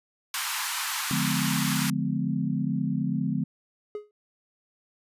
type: high-pass noise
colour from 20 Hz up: pink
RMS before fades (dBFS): -30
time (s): 0.34-1.9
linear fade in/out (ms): 2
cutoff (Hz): 900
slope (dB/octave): 48
type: chord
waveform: sine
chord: D diminished seventh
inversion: none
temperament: just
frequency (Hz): 146.83 / 176.2 / 211.4 / 253.7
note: D3 / F3 / Ab3 / Cb4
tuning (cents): 0 / +16 / +31 / +47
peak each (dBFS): -30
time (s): 1.11-3.44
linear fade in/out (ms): 2
type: tone with exponential decay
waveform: triangle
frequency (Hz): 418.4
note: G#4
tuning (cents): +13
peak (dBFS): -26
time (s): 3.95-4.11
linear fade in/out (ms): 1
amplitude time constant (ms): 34
effects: resampled to 32000 Hz